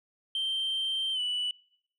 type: tone with pitch glide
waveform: sine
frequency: 3136 to 2963 Hz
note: G7 to F#7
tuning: 0 to +2 cents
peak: -26 dBFS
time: 0.35-1.51 s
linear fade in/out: 2 ms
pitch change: -98 cents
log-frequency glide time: 1.13-1.2 s
effects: noise-tail reverb RT60 0.7 s tail -26 dB re dry + tanh soft clip ceiling -26 dBFS